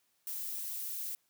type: noise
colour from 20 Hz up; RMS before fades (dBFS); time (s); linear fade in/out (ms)
violet; -39; 0.27-1.15; 0
effects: white hiss -75 dBFS RMS until 1.29 s + high-pass 80 Hz 12 dB/octave